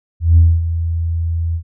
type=tone with ADSR envelope; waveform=sine; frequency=83.2 Hz; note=E2; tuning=17 cents sharp; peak=-3 dBFS; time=0.2-1.63 s; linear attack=170 ms; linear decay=240 ms; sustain=-12 dB; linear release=81 ms; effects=tanh soft clip ceiling -1 dBFS